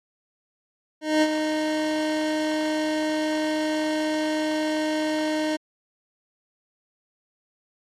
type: tone with ADSR envelope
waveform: 25% pulse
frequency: 308.9 Hz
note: D#4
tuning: 12 cents flat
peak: -12 dBFS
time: 1.01-5.57 s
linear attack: 210 ms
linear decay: 48 ms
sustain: -7 dB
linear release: 16 ms
effects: low-pass 7000 Hz 12 dB/octave + AAC 64 kbps